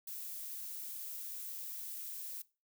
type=noise; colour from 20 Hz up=violet; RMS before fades=-44 dBFS; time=0.07-2.42 s; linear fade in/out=5 ms; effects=noise-tail reverb RT60 0.3 s tail -20 dB re dry